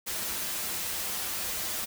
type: noise with comb filter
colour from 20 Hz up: white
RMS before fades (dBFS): -33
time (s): 0.06-1.86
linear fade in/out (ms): 20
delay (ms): 7.2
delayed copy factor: -0.5
effects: none